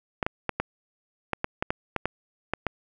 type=clicks; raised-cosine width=0.5 ms; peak=-10 dBFS; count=12; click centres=0.228 / 0.265 / 0.493 / 0.6 / 1.333 / 1.444 / 1.625 / 1.705 / 1.963 / 2.056 / 2.536 / 2.667 s; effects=none